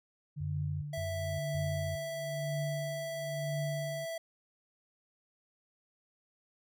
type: tone with tremolo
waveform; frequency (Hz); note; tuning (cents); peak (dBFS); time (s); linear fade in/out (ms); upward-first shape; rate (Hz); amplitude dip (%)
sine; 146.83; D3; 0; -32; 0.36-4.06; 20; triangle; 1; 90
type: tone bursts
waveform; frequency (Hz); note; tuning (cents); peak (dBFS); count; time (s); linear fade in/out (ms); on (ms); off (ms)
sine; 92.5; F#2; 0; -36; 3; 0.4-1.96; 10; 420; 150
type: tone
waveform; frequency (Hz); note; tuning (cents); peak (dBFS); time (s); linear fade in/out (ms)
square; 659.3; E5; 0; -37; 0.93-4.18; 5
effects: none